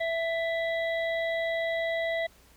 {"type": "harmonic tone with a mistuned harmonic", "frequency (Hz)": 662, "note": "E5", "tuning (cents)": 7, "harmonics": [1, 3, 5, 6], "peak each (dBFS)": [-28, -32, -44, -44], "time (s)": [0, 2.27], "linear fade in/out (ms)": 10, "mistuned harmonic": 6, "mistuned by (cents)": -50, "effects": ["added 60 Hz sine -59 dBFS peak until 2.56 s", "pink hiss -59 dBFS RMS until 2.56 s"]}